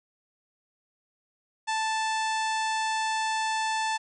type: harmonic tone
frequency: 880 Hz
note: A5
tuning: in tune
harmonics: 1 / 2 / 3 / 4 / 5 / 6 / 7 / 8 / 9 / 10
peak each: -27 / -33 / -37 / -39 / -41 / -43 / -44 / -45 / -46 / -47 dBFS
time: 1.67-3.98 s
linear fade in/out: 20 ms
effects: none